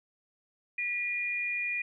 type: tone pair together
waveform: sine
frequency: 1959.2 / 2428 Hz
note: B6 / D#7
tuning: -14 / -43 cents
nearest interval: major third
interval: 371 cents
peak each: -37 / -30 dBFS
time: 0.78-1.82 s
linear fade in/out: 5 ms
effects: none